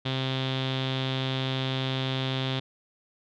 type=tone with low-pass filter; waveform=sawtooth; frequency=131.9 Hz; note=C3; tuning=14 cents sharp; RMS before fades=-29 dBFS; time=0.05-2.6 s; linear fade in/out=10 ms; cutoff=3500 Hz; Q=6.8; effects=none